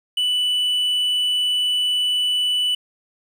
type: tone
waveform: triangle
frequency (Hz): 2974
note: F#7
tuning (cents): +8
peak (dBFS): -16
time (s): 0.17-2.75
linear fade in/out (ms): 5
effects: 8-bit